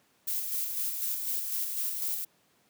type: noise with tremolo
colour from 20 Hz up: violet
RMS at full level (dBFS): -31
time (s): 0.27-2.25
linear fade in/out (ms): 10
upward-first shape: square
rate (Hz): 4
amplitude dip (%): 35
effects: pink hiss -67 dBFS RMS until 2.69 s + high-pass 150 Hz 12 dB/octave